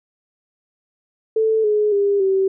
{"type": "tone with pitch steps", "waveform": "sine", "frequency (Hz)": [441, 421.3, 402.5, 384.6], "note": ["A4", "G#4", "G4", "G4"], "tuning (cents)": [4, 25, 46, -33], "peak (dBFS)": -14, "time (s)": [1.36, 2.48], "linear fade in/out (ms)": 5, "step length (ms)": 280, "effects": []}